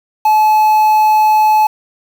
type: tone with quantisation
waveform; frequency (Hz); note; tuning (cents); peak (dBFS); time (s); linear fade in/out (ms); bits
triangle; 860; A5; -40; -5; 0.25-1.67; 5; 5
effects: none